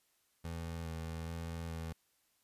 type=tone with vibrato; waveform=25% pulse; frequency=82.41 Hz; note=E2; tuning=in tune; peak=-36 dBFS; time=0.44-1.93 s; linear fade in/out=10 ms; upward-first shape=square; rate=1.2 Hz; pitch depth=15 cents each way; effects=white hiss -75 dBFS RMS until 2.43 s + resampled to 32000 Hz